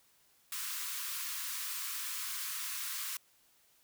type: high-pass noise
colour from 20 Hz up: white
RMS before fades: -39 dBFS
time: 0.52-3.17 s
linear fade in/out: 2 ms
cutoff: 1000 Hz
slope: 96 dB/octave
effects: white hiss -68 dBFS RMS until 3.83 s